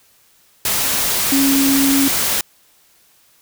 sine tone in noise, 274.1 Hz, C#4, 19 cents flat, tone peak -13 dBFS, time 1.32-2.08 s, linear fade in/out 2 ms, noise white, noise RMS -18 dBFS, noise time 0.65-2.41 s, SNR +2 dB, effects white hiss -54 dBFS RMS until 3.41 s

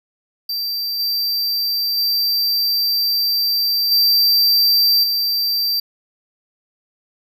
square tone with level steps, 4689 Hz, D8, 4 cents flat, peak -21 / -18 / -16 / -12 / -17 dBFS, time 0.49-5.8 s, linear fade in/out 5 ms, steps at 0.99 / 1.97 / 3.91 / 5.03 s, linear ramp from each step 10 ms, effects none

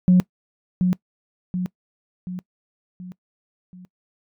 sine tone with echo, 181.5 Hz, F#3, 33 cents flat, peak -9 dBFS, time 0.08-0.2 s, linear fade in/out 0 ms, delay 730 ms, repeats 5, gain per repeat -6 dB, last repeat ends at 3.85 s, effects noise-tail reverb RT60 0.1 s tail -22 dB re dry + tanh soft clip ceiling -7 dBFS

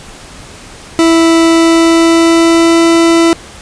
40% pulse tone with pitch glide, 329.6 to 333 Hz, E4 to E4, 0 to +18 cents, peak -4 dBFS, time 0.99-3.33 s, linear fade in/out 0 ms, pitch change +18 cents, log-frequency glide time 1.49-2.79 s, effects pink hiss -32 dBFS RMS until 3.61 s + resampled to 22050 Hz

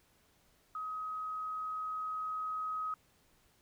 sine tone with level ramp, 1265 Hz, D#6, 28 cents sharp, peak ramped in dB -37 to -34 dBFS, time 0.75-2.94 s, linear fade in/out 2 ms, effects pink hiss -69 dBFS RMS until 3.61 s

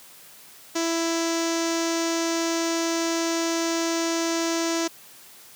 sawtooth tone with low-pass filter, 331.5 Hz, E4, 10 cents sharp, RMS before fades -25 dBFS, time 0.75-4.88 s, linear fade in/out 10 ms, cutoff 6300 Hz, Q 3.6, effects white hiss -48 dBFS RMS until 5.55 s + high-pass 100 Hz 12 dB/octave

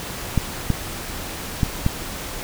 clicks, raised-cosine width 5 ms, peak -5 dBFS, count 4, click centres 0.377 / 0.703 / 1.632 / 1.864 s, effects pink hiss -31 dBFS RMS until 2.43 s

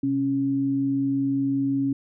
sine tone pair together, 130 / 275.5 Hz, C3 / C#4, -11 / -11 cents, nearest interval octave + minor second, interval 1300 cents, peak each -31 / -21 dBFS, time 0.03-1.93 s, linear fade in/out 5 ms, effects none

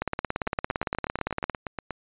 two click trains, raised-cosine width 0.5 ms, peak -11 / -16 dBFS, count 27 / 13, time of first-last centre 0.02-1.497 / 0.47-1.907 s, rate 17.6 / 8.35 Hz, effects resampled to 8000 Hz

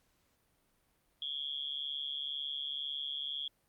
sine tone with amplitude modulation, 3322 Hz, G#7, in tune, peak -32 dBFS, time 1.22-3.48 s, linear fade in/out 2 ms, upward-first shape sine, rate 142 Hz, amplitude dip 95%, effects pink hiss -74 dBFS RMS until 3.68 s + Opus 48 kbps

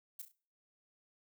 violet noise with echo, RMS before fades -44 dBFS, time 0.19-0.22 s, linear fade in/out 5 ms, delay 33 ms, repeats 3, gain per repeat -8 dB, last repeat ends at 0.319 s, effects noise-tail reverb RT60 0.4 s tail -20 dB re dry

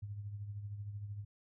sine tone with tremolo, 102.5 Hz, G#2, 22 cents flat, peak -38 dBFS, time 0.02-1.25 s, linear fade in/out 10 ms, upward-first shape triangle, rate 13 Hz, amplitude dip 60%, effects none

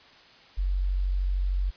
sine tone, 46.58 Hz, F#1, 12 cents sharp, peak -23 dBFS, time 0.57-1.71 s, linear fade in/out 20 ms, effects white hiss -53 dBFS RMS until 1.76 s + resampled to 11025 Hz

